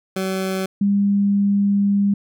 20% pulse / sine tone pair in turn, 189.6 / 200.9 Hz, F#3 / G3, +43 / +43 cents, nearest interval minor second, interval 100 cents, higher second, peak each -16 / -14 dBFS, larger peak second, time 0.16-0.66 / 0.81-2.14 s, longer second, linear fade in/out 5 ms, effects none

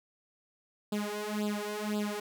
sawtooth tone with flanger, 209.2 Hz, G#3, 13 cents sharp, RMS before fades -34 dBFS, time 0.92-2.2 s, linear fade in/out 5 ms, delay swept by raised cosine 0.24 to 2.84 ms, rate 1.9 Hz, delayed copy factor +1, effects none

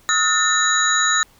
sine tone cluster, 1272 / 1428 / 1796 / 3897 / 6780 Hz, D#6 / F6 / A6 / B7 / G#8, +38 / +38 / +35 / -24 / +35 cents, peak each -21 / -25 / -20 / -21 / -21 dBFS, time 0.09-1.23 s, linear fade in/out 0 ms, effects pink hiss -53 dBFS RMS until 1.39 s

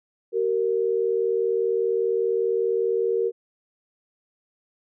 sine tone pair together, 382.5 / 462.5 Hz, G4 / A#4, -42 / -14 cents, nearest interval minor third, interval 328 cents, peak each -24 / -22 dBFS, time 0.32-3.32 s, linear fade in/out 50 ms, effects none

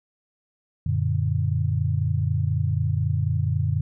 sine chord, Gb augmented, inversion none, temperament equal, 92.5 / 116.54 / 146.83 Hz, Gb2 / Bb2 / D3, 0 / 0 / 0 cents, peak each -24 / -25 / -25 dBFS, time 0.86-3.81 s, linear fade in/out 5 ms, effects none

